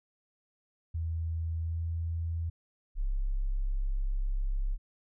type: tone with pitch glide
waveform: sine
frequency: 82 to 83.1 Hz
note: E2 to E2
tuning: -9 to +15 cents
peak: -30 dBFS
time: 0.94-2.5 s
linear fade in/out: 10 ms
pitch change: +24 cents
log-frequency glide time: 1.62-1.79 s
type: tone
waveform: sine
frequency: 33.56 Hz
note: C1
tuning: 45 cents sharp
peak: -27 dBFS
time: 2.95-4.78 s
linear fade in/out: 50 ms
effects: none